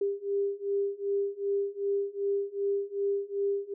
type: beating tone pair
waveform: sine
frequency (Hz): 398.4 / 401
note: G4 / G4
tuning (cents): +28 / +39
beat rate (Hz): 2.6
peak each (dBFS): -31 / -30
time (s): 0.01-3.74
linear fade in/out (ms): 5
effects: none